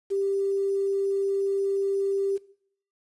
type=tone with quantisation; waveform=sine; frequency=393.7 Hz; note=G4; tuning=8 cents sharp; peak=-23 dBFS; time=0.1-2.38 s; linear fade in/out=20 ms; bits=8; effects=noise-tail reverb RT60 0.6 s tail -19 dB re dry + resampled to 24000 Hz